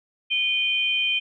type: tone pair together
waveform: sine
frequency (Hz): 2457 / 3119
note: D#7 / G7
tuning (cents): -22 / -9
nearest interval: major third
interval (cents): 413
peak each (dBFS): -23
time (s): 0.3-1.2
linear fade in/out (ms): 20
effects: none